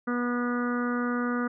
harmonic tone, 243.2 Hz, B3, 26 cents flat, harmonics 1 / 2 / 3 / 4 / 5 / 6 / 7 / 8, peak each -27 / -34 / -43 / -43 / -34 / -35 / -46 / -45 dBFS, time 0.07-1.48 s, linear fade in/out 10 ms, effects none

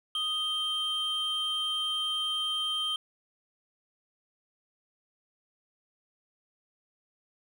triangle tone pair together, 1244.5 / 3145 Hz, D#6 / G7, 0 / +5 cents, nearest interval octave + major third, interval 1605 cents, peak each -37 / -27 dBFS, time 0.15-2.96 s, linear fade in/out 2 ms, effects none

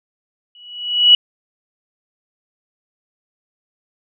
sine tone with exponential growth, 2933 Hz, F#7, 16 cents flat, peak -3 dBFS, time 0.55-1.15 s, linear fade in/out 2 ms, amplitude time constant 130 ms, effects none

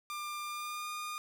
sawtooth tone with pitch glide, 1195 to 1217.3 Hz, D6 to D#6, +30 to -38 cents, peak -34 dBFS, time 0.1-1.18 s, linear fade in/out 0 ms, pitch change +32 cents, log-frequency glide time 0.44-0.89 s, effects 11-bit

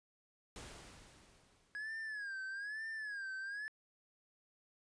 pink noise with exponential decay, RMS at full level -49 dBFS, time 0.56-2.45 s, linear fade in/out 1 ms, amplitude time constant 410 ms
triangle tone with vibrato, 1663 Hz, G#6, 2 cents sharp, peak -39 dBFS, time 1.75-3.68 s, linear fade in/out 0 ms, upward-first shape sine, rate 1.1 Hz, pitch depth 130 cents each way
effects resampled to 22050 Hz

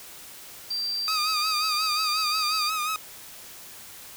sine tone, 4699 Hz, D8, in tune, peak -26 dBFS, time 0.7-2.7 s, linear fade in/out 10 ms
sawtooth tone with vibrato, 1247 Hz, D#6, 3 cents sharp, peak -22 dBFS, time 1.08-2.96 s, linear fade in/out 0 ms, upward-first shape sine, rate 5.6 Hz, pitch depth 59 cents each way
effects white hiss -44 dBFS RMS until 4.16 s

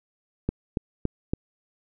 click train, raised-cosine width 3 ms, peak -11 dBFS, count 4, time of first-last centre 0.49-1.335 s, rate 3.55 Hz, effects none

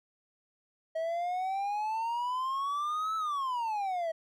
triangle exponential two-way sweep, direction up then down, 639 to 1318.5 to 639 Hz, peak -28 dBFS, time 0.95-4.12 s, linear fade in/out 10 ms, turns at 3.16 s, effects none

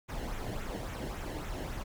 brown noise with flanger, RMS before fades -38 dBFS, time 0.08-1.84 s, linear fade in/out 20 ms, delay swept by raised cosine 0.2 to 0.86 ms, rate 3.6 Hz, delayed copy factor -0.55, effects none

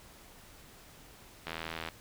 click train, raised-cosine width 0.3 ms, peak -21 dBFS, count 35, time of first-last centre 1.47-1.887 s, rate 81.5 Hz, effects pink hiss -55 dBFS RMS until 2 s

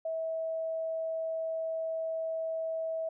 sine tone, 648 Hz, E5, 30 cents flat, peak -31 dBFS, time 0.05-3.09 s, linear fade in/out 5 ms, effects none

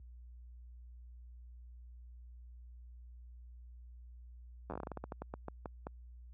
slowing click train, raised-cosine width 1 ms, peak -27 dBFS, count 18, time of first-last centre 4.7-5.869 s, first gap 10 ms, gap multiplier 1.21, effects added 60 Hz sine -44 dBFS peak until 6.33 s + high-pass 80 Hz 12 dB/octave

